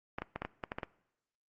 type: clicks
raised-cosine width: 0.5 ms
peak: -21 dBFS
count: 9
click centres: 0.185 / 0.22 / 0.36 / 0.42 / 0.45 / 0.638 / 0.719 / 0.785 / 0.832 s
effects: noise-tail reverb RT60 0.8 s tail -21 dB re dry + Opus 32 kbps